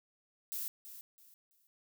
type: noise with echo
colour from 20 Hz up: violet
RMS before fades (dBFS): -39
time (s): 0.52-0.68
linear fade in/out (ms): 0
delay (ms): 330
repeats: 3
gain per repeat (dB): -11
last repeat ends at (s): 1.67
effects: none